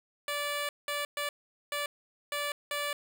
10% pulse tone bursts at uneven times, 581 Hz, D5, 19 cents flat, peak -23 dBFS, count 6, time 0.28-0.69 / 0.88-1.05 / 1.17-1.29 / 1.72-1.86 / 2.32-2.52 / 2.71-2.93 s, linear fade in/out 2 ms, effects none

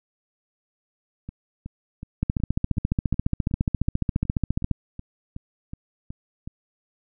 two click trains, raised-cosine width 5 ms, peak -9 / -22 dBFS, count 37 / 15, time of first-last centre 2.23-4.713 / 1.29-6.475 s, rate 14.5 / 2.7 Hz, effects none

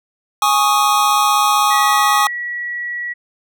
square chord, Ab suspended fourth, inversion none, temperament equal, 830.6 / 1108.7 / 1244.5 Hz, Ab5 / Db6 / Eb6, 0 / 0 / 0 cents, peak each -17 dBFS, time 0.42-2.27 s, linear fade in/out 2 ms
sine tone, 1931 Hz, B6, 39 cents flat, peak -21 dBFS, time 1.7-3.14 s, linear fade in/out 20 ms
effects none

